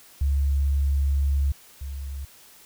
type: tone pair in turn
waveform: sine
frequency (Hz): 69.8 / 69.12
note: C#2 / C#2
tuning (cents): +13 / -4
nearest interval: unison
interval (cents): 17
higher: first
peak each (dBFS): -19 / -30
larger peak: first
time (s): 0.21-1.52 / 1.81-2.25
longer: first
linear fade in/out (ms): 5
effects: white hiss -51 dBFS RMS until 2.65 s